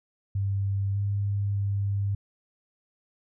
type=tone with pitch steps; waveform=sine; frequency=98.7 / 100.7 / 100 Hz; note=G2 / G2 / G2; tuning=+12 / +47 / +35 cents; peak=-24 dBFS; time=0.35-2.15 s; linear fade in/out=5 ms; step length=600 ms; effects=none